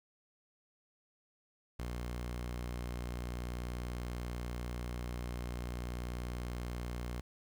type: tone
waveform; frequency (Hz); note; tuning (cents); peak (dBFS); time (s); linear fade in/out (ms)
sawtooth; 60.4; B1; -38; -34; 1.79-7.21; 5
effects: 10-bit